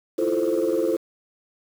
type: chord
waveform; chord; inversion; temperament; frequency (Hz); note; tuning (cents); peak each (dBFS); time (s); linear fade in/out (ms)
sine; F major seventh; third; equal; 329.6 / 349.2 / 440 / 523.3; E4 / F4 / A4 / C5; 0 / 0 / 0 / 0; -24; 0.18-0.97; 10
effects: tanh soft clip ceiling -14 dBFS + 7-bit